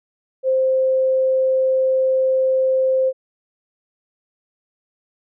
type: tone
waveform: sine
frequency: 523.3 Hz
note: C5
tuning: in tune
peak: -14 dBFS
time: 0.43-3.13 s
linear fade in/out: 50 ms
effects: none